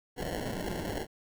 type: noise with sample-and-hold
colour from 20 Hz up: blue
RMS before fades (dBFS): -35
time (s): 0.16-1.07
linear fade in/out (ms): 50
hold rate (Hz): 1225
effects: none